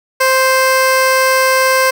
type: tone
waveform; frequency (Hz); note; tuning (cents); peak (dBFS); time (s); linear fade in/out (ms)
15% pulse; 523.3; C5; 0; -3; 0.2-1.91; 10
effects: none